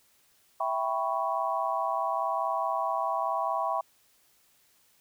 sine chord, C# half-diminished seventh, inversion first, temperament equal, 659.3 / 784 / 987.8 / 1108.7 Hz, E5 / G5 / B5 / C#6, 0 / 0 / 0 / 0 cents, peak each -32 dBFS, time 0.6-3.81 s, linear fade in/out 5 ms, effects white hiss -65 dBFS RMS until 5 s

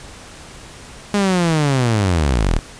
sawtooth linear sweep, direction down, 207.2 to 31.87 Hz, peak -10 dBFS, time 1.14-2.59 s, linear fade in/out 0 ms, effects pink hiss -38 dBFS RMS until 2.79 s + resampled to 22050 Hz

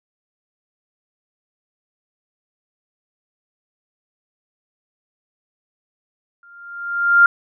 sine tone with exponential growth, 1396.9 Hz, F6, in tune, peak -5 dBFS, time 6.43-7.26 s, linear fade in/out 2 ms, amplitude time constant 180 ms, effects none

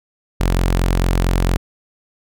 sawtooth tone, 44.4 Hz, F1, 29 cents sharp, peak -10 dBFS, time 0.4-1.57 s, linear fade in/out 10 ms, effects none

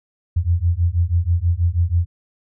sine beating tone pair, 83.3 / 89.5 Hz, E2 / F2, +19 / +43 cents, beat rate 6.2 Hz, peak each -18 dBFS, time 0.36-2.06 s, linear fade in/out 10 ms, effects none

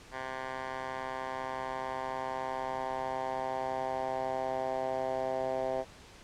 10% pulse tone with band-pass filter sweep, 130.81 Hz, C3, in tune, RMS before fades -35 dBFS, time 0.11-5.85 s, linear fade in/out 50 ms, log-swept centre 1300 to 630 Hz, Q 2.5, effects pink hiss -53 dBFS RMS until 6.23 s + low-pass 7000 Hz 12 dB/octave

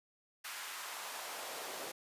pink noise with high-pass filter sweep, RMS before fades -44 dBFS, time 0.44-1.92 s, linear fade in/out 10 ms, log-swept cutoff 1400 to 420 Hz, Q 1.3, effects resampled to 32000 Hz

